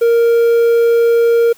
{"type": "tone with quantisation", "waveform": "triangle", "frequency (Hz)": 466.2, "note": "A#4", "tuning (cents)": 0, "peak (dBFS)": -6, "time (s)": [0.01, 1.53], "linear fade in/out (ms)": 10, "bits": 6, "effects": ["white hiss -46 dBFS RMS until 1.57 s"]}